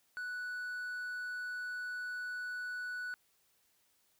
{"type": "tone", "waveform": "triangle", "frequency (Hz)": 1480, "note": "F#6", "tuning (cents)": 0, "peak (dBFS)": -36, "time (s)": [0.17, 3.14], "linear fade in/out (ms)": 0, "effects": ["white hiss -73 dBFS RMS until 4.19 s"]}